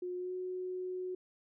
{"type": "tone with pitch glide", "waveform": "sine", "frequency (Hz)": [360, 367.1], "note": ["F#4", "F#4"], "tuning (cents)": [-47, -14], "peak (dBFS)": -36, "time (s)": [0.02, 1.15], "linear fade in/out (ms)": 5, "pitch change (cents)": 33, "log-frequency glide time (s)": [0.17, 0.33], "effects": []}